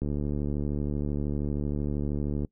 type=click train; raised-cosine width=3 ms; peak=-18 dBFS; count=178; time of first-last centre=0.02-2.448 s; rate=72.9 Hz; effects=noise-tail reverb RT60 0.1 s tail -23 dB re dry